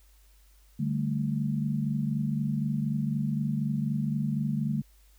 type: chord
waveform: sine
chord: D suspended fourth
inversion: none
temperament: equal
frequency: 146.83 / 196 / 220 Hz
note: D3 / G3 / A3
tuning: 0 / 0 / 0 cents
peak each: -29 / -33 / -30 dBFS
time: 0.79-4.82 s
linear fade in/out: 10 ms
effects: added 50 Hz sine -56 dBFS peak until 5.18 s + white hiss -65 dBFS RMS until 5.18 s